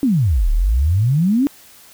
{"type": "exponential two-way sweep", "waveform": "sine", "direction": "down then up", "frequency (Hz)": [294.1, 34.64, 294.1], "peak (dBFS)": -12, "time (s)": [0.03, 1.47], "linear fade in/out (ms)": 0, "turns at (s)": 0.5, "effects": ["white hiss -45 dBFS RMS until 1.93 s"]}